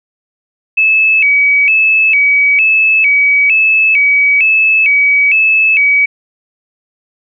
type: tone with vibrato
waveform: sine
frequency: 2433 Hz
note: D#7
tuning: 39 cents flat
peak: -6 dBFS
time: 0.77-6.06 s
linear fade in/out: 10 ms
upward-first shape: square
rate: 1.1 Hz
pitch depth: 120 cents each way
effects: none